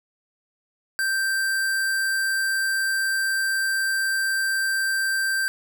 square tone, 1568 Hz, G6, in tune, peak -22 dBFS, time 0.99-5.48 s, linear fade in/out 0 ms, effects none

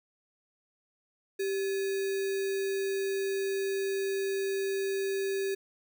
sine tone with sample-and-hold, 390.2 Hz, G4, 8 cents flat, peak -28 dBFS, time 1.39-5.55 s, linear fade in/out 10 ms, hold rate 2100 Hz, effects none

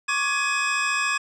square tone cluster, 1103 / 1177 / 1679 / 2523 Hz, C#6 / D6 / G#6 / D#7, -9 / +3 / +18 / +23 cents, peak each -30 / -31 / -27 / -26 dBFS, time 0.08-1.18 s, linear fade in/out 10 ms, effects resampled to 22050 Hz

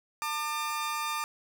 sawtooth tone pair together, 899 / 1200 Hz, A5 / D6, +37 / +37 cents, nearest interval perfect fourth, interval 500 cents, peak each -32 / -28 dBFS, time 0.22-1.24 s, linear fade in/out 0 ms, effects none

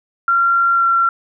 sine tone with pitch glide, 1376 to 1364.1 Hz, F6 to F6, -26 to -41 cents, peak -11 dBFS, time 0.28-1.09 s, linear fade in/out 2 ms, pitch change -15 cents, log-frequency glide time 0.73-0.85 s, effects none

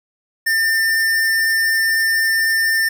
square tone, 1798 Hz, A6, 37 cents sharp, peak -15 dBFS, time 0.46-2.89 s, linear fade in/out 10 ms, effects 8-bit

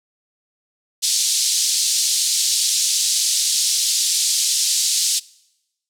pink band-pass noise, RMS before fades -19 dBFS, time 1.02-5.2 s, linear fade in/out 20 ms, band 4100 to 9400 Hz, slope 24 dB/octave, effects noise-tail reverb RT60 0.9 s tail -23 dB re dry

